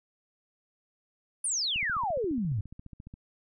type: exponential sweep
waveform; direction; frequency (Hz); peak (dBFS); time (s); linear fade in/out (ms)
sine; down; 9956 to 94; -27; 1.44-2.61; 5
type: click train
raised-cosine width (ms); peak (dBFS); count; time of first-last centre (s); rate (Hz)
5; -32; 21; 1.76-3.139; 14.5
effects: none